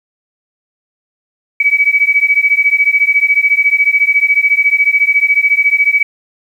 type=beating tone pair; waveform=sine; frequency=2271 / 2285 Hz; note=C#7 / D7; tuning=+41 / -48 cents; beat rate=14 Hz; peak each=-11 dBFS; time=1.6-6.03 s; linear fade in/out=5 ms; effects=7-bit